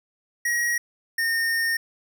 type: tone pair in turn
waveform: square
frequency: 1897 / 1832 Hz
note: A#6 / A#6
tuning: +30 / -31 cents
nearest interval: minor second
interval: 61 cents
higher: first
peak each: -22 dBFS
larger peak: neither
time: 0.45-0.78 / 1.18-1.77 s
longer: second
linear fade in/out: 5 ms
effects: none